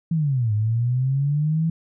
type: linear two-way sweep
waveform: sine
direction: down then up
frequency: 169.1 to 103.83 to 165.2 Hz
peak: -18 dBFS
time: 0.11-1.7 s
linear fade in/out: 5 ms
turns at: 0.53 s
effects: none